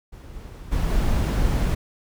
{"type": "noise with level steps", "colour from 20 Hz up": "brown", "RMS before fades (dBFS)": [-39, -37, -23, -21], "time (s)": [0.12, 1.75], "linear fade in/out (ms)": 10, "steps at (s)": [0.33, 0.71, 0.88], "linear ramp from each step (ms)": 20, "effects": []}